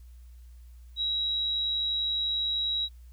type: tone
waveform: sine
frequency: 3863 Hz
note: B7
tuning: 39 cents flat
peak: -26 dBFS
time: 0.96-2.89 s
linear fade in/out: 50 ms
effects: added 60 Hz sine -46 dBFS peak until 3.12 s + white hiss -68 dBFS RMS until 3.12 s